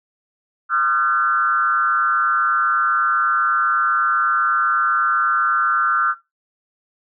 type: tone with frequency modulation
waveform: sine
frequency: 1364 Hz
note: F6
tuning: 41 cents flat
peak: -14 dBFS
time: 0.69-6.15 s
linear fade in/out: 50 ms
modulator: 148 Hz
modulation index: 0.91
effects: noise-tail reverb RT60 0.2 s tail -17 dB re dry